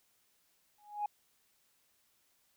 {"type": "tone with exponential growth", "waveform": "sine", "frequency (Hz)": 830.6, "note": "G#5", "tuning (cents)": 0, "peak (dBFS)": -28, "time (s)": [0.78, 1.06], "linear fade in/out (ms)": 5, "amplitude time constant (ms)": 60, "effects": ["tanh soft clip ceiling -27 dBFS", "white hiss -73 dBFS RMS until 2.56 s"]}